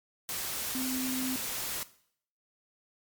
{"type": "tone in noise", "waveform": "sine", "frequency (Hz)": 258.4, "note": "C4", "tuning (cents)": -21, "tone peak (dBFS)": -32, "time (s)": [0.75, 1.36], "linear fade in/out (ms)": 0, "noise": "white", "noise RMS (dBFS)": -35, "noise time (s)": [0.29, 1.83], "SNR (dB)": 0, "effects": ["noise-tail reverb RT60 0.6 s tail -17 dB re dry", "MP3 96 kbps"]}